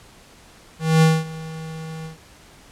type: tone with ADSR envelope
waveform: square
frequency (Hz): 160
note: D#3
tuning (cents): +49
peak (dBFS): -11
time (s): 0.79-2.18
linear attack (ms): 230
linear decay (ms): 220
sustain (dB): -20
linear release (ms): 130
effects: pink hiss -48 dBFS RMS until 2.71 s + low-pass 10000 Hz 12 dB/octave